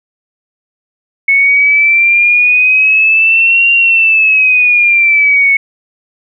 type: exponential two-way sweep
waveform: sine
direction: up then down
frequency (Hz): 2200 to 2773 to 2200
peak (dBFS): -5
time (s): 1.28-5.57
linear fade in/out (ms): 5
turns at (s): 3.72
effects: none